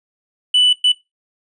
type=tone bursts at uneven times; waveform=triangle; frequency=2979 Hz; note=F#7; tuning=11 cents sharp; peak=-9 dBFS; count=2; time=0.54-0.73 / 0.84-0.92 s; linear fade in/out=5 ms; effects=noise-tail reverb RT60 0.2 s tail -18 dB re dry + resampled to 24000 Hz